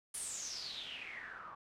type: noise with low-pass filter sweep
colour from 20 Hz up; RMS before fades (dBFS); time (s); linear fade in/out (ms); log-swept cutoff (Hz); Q
white; -45; 0.14-1.55; 5; 10000 to 1100; 8.8
effects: none